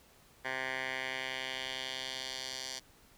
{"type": "tone with band-pass filter sweep", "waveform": "10% pulse", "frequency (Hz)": 130.81, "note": "C3", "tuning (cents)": 0, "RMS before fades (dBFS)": -39, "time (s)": [0.44, 2.8], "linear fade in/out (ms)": 20, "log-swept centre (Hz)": [1700, 5200], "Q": 1.9, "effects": ["pink hiss -62 dBFS RMS until 3.17 s"]}